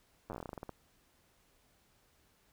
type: slowing click train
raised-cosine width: 1 ms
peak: -28 dBFS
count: 15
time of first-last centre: 0.3-0.693 s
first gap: 9 ms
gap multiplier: 1.16
effects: pink hiss -70 dBFS RMS until 2.52 s